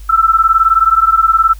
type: beating tone pair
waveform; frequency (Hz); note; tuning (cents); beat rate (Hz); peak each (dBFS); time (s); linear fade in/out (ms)
sine; 1317 / 1336; E6 / E6; -2 / +23; 19; -10; 0.09-1.54; 10
effects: added 50 Hz sine -28 dBFS peak until 1.59 s + white hiss -45 dBFS RMS until 1.59 s